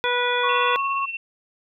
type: harmonic tone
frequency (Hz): 489.5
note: B4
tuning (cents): -15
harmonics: 1 / 2 / 3 / 4 / 5 / 7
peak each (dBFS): -25 / -25 / -26 / -30 / -29 / -28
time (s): 0.04-0.76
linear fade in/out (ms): 0
type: tone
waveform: sine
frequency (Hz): 1100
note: C#6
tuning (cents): -14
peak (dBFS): -22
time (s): 0.43-1.06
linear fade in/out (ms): 10
type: tone with tremolo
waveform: sine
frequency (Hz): 2700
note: E7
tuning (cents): +41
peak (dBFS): -25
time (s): 0.49-1.17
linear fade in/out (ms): 2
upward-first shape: sine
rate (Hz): 17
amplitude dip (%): 60
effects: none